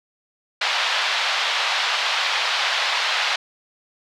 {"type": "band-pass noise", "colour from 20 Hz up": "white", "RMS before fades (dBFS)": -22, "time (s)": [0.61, 3.36], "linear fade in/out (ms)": 5, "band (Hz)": [670, 4100], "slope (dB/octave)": 24, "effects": []}